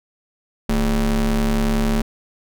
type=ring-modulated tone; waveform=square; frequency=93.5 Hz; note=F#2; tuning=19 cents sharp; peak=-14 dBFS; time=0.69-2.02 s; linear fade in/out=5 ms; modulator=129 Hz; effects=none